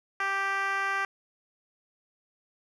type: tone with band-pass filter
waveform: 10% pulse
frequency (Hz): 392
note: G4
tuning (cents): 0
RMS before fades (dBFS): -29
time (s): 0.2-1.05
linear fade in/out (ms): 2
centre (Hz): 1500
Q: 1.5
effects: none